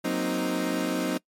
30% pulse chord, C half-diminished seventh, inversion second, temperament equal, 185 / 233.1 / 261.6 / 311.1 Hz, Gb3 / Bb3 / C4 / Eb4, 0 / 0 / 0 / 0 cents, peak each -29 / -32 / -27 / -27 dBFS, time 0.04-1.18 s, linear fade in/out 10 ms, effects noise-tail reverb RT60 0.1 s tail -23 dB re dry + MP3 64 kbps

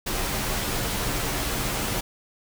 pink noise with comb filter, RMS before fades -27 dBFS, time 0.06-2.01 s, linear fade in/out 10 ms, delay 12 ms, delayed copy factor -0.5, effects none

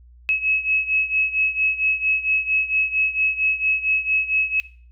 sine beating tone pair, 2572 / 2576.4 Hz, E7 / E7, -43 / -40 cents, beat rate 4.4 Hz, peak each -20 / -24 dBFS, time 0.29-4.6 s, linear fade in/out 0 ms, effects noise-tail reverb RT60 0.5 s tail -19 dB re dry + added 60 Hz sine -45 dBFS peak until 4.91 s

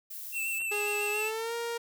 violet noise, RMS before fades -41 dBFS, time 0.1-0.59 s, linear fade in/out 10 ms
square tone with vibrato, 2673 Hz, E7, 23 cents sharp, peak -31 dBFS, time 0.32-1.32 s, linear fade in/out 50 ms, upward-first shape sine, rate 7.3 Hz, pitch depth 31 cents each way
clicks, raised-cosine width 0.3 ms, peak -35 dBFS, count 2, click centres 0.606 / 0.618 s
sawtooth tone with pitch glide, 414.3 to 467.7 Hz, G#4 to A#4, -4 to +6 cents, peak -28 dBFS, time 0.71-1.78 s, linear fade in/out 10 ms, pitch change +210 cents, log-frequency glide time 1.1-1.54 s
effects none

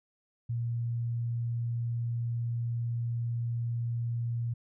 sine tone, 117.8 Hz, A#2, 19 cents sharp, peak -29 dBFS, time 0.49-4.54 s, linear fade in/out 10 ms, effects none

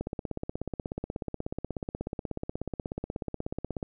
click train, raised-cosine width 2 ms, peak -19 dBFS, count 64, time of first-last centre 0.01-3.828 s, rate 16.5 Hz, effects none

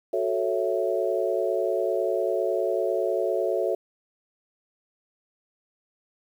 sine chord, F# minor seventh, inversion none, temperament equal with one note detuned, 370 / 440 / 554.4 / 662.3 Hz, F#4 / A4 / C#5 / E5, 0 / 0 / 0 / +8 cents, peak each -28 dBFS, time 0.13-3.75 s, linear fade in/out 5 ms, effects 9-bit

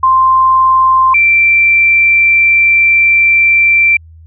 sine tone pair in turn, 1046.5 / 2349 Hz, C6 / D7, 0 / 0 cents, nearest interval octave + major second, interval 1400 cents, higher second, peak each -5 dBFS, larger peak neither, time 0.03-1.14 / 1.14-3.97 s, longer second, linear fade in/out 5 ms, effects added 81 Hz sine -34 dBFS peak until 4.26 s

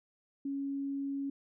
sine tone, 277.2 Hz, C#4, in tune, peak -33 dBFS, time 0.45-1.3 s, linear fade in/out 5 ms, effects none

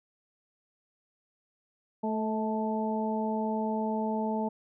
harmonic tone with a mistuned harmonic, 218.9 Hz, A3, 9 cents flat, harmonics 1 / 2 / 3 / 4, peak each -30 / -35 / -36 / -34 dBFS, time 2.03-4.49 s, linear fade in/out 10 ms, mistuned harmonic 3, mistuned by -26 cents, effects none

